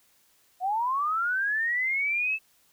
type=linear sweep; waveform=sine; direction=up; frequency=709 to 2637 Hz; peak=-24 dBFS; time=0.6-2.39 s; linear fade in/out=50 ms; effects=white hiss -64 dBFS RMS until 2.72 s